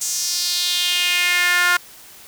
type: tone with high-pass filter sweep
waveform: sawtooth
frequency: 354.5 Hz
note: F4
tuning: 26 cents sharp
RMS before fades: -19 dBFS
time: 0.01-1.77 s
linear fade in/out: 5 ms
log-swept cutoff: 6900 to 1400 Hz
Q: 3
effects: white hiss -43 dBFS RMS until 2.27 s